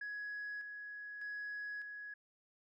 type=tone with tremolo; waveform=sine; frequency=1674 Hz; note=G#6; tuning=13 cents sharp; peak=-39 dBFS; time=0.01-2.14 s; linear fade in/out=5 ms; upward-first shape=square; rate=0.83 Hz; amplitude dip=45%; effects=tanh soft clip ceiling -38 dBFS